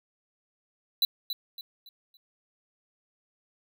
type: tone with echo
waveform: square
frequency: 3978 Hz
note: B7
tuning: 12 cents sharp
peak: -21 dBFS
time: 1.02-1.05 s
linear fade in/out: 2 ms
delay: 280 ms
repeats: 4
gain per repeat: -9 dB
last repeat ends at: 2.17 s
effects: none